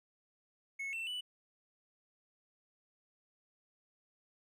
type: tone with pitch steps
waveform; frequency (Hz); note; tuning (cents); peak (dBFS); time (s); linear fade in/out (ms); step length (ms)
triangle; 2194 / 2686 / 2969; C#7 / E7 / F#7; -18 / +32 / +5; -36; 0.79-1.21; 10; 140
effects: none